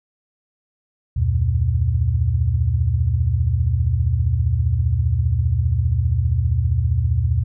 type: tone cluster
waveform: sine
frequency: 73.7 / 88.8 / 119 Hz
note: D2 / F2 / A#2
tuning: +7 / +29 / +36 cents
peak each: -20 dBFS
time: 1.16-7.44 s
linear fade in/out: 10 ms
effects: none